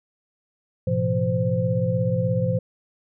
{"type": "tone cluster", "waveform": "sine", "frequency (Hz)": [108.3, 124.9, 171.3, 517], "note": ["A2", "B2", "F3", "C5"], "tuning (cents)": [-27, 20, -33, -21], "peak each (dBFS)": -25, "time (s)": [0.87, 2.59], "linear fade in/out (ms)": 5, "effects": []}